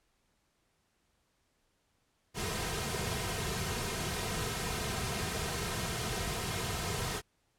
pink noise with comb filter, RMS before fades -35 dBFS, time 2.34-7.22 s, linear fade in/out 50 ms, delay 3.5 ms, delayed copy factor -0.65, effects pink hiss -75 dBFS RMS until 7.58 s + low-pass 11000 Hz 12 dB/octave

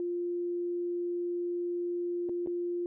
sine tone with dropouts, 349.7 Hz, F4, 2 cents sharp, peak -30 dBFS, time 0-2.86 s, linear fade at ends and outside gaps 1 ms, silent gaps 2.289-2.294 / 2.462-2.472 s, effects none

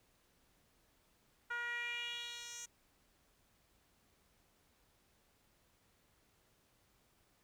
10% pulse tone with band-pass filter sweep, 476.8 Hz, A#4, 39 cents sharp, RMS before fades -43 dBFS, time 1.5-2.66 s, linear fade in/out 10 ms, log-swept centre 1400 to 6500 Hz, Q 3.3, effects pink hiss -73 dBFS RMS until 7.43 s

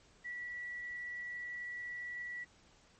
sine tone with quantisation, 1947 Hz, B6, 25 cents flat, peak -40 dBFS, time 0.24-2.45 s, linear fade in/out 20 ms, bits 11, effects pink hiss -65 dBFS RMS until 2.99 s + MP3 32 kbps

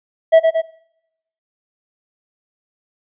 triangle tone with echo, 650 Hz, E5, 24 cents flat, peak -3 dBFS, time 0.32-0.4 s, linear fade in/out 20 ms, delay 110 ms, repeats 2, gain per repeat -4 dB, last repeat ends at 0.62 s, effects noise-tail reverb RT60 0.8 s tail -22 dB re dry + resampled to 8000 Hz

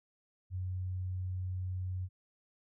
sine tone, 92.1 Hz, F#2, 7 cents flat, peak -34 dBFS, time 0.5-2.09 s, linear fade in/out 50 ms, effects none

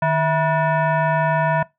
sine tone with frequency modulation, 154.4 Hz, D#3, 13 cents flat, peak -15 dBFS, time 0.02-1.63 s, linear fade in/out 5 ms, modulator 810 Hz, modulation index 1.5, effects noise-tail reverb RT60 0.2 s tail -22 dB re dry

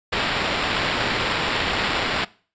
white noise with sample-and-hold, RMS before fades -23 dBFS, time 0.12-2.25 s, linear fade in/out 10 ms, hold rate 6300 Hz, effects noise-tail reverb RT60 0.4 s tail -21 dB re dry + resampled to 16000 Hz

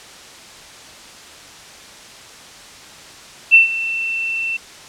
sine tone with ADSR envelope, 2685 Hz, E7, 31 cents sharp, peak -3 dBFS, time 3.51-4.57 s, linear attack 32 ms, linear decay 130 ms, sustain -16 dB, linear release 7 ms, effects white hiss -39 dBFS RMS until 4.88 s + low-pass 7000 Hz 12 dB/octave

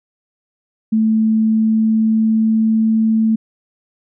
sine tone with pitch glide, 220 to 221.5 Hz, A3 to A3, 0 to +12 cents, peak -11 dBFS, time 0.92-3.36 s, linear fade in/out 10 ms, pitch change +12 cents, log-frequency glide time 1.39-2.97 s, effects none

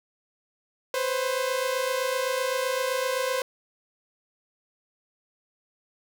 sawtooth tone pair together, 504.2 / 532 Hz, B4 / C5, +36 / +29 cents, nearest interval minor second, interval 93 cents, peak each -24 / -24 dBFS, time 0.94-3.42 s, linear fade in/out 2 ms, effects none

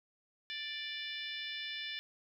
harmonic tone with a mistuned harmonic, 587.3 Hz, D5, in tune, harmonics 3 / 4 / 5 / 6 / 7 / 8 / 9, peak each -45 / -46 / -46 / -43 / -52 / -55 / -52 dBFS, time 0.5-1.99 s, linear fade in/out 0 ms, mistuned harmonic 8, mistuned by +39 cents, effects 12-bit

